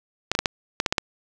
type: clicks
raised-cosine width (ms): 0.2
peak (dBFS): -3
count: 8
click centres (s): 0.316 / 0.351 / 0.39 / 0.458 / 0.801 / 0.862 / 0.925 / 0.982
effects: none